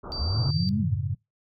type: low-pass noise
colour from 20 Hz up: pink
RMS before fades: -37 dBFS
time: 0.03-0.51 s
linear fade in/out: 10 ms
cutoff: 1400 Hz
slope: 96 dB/octave
type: tone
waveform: sine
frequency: 4656 Hz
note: D8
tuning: 16 cents flat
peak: -31 dBFS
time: 0.12-0.69 s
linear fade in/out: 0 ms
type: linear two-way sweep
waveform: sine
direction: up then down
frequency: 58.27 to 220 to 58.27 Hz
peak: -24 dBFS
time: 0.17-0.98 s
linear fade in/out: 50 ms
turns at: 0.8 s
type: chord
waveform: sine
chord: F# minor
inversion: none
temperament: equal with one note detuned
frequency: 92.5 / 108.55 / 138.59 Hz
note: F#2 / A2 / C#3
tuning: 0 / -23 / 0 cents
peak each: -30 dBFS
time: 0.37-1.15 s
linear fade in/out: 5 ms
effects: noise-tail reverb RT60 0.2 s tail -25 dB re dry